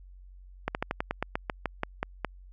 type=slowing click train; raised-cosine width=0.5 ms; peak=-13 dBFS; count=13; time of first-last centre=0.68-2.247 s; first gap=69 ms; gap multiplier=1.11; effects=added 46 Hz sine -47 dBFS peak until 2.52 s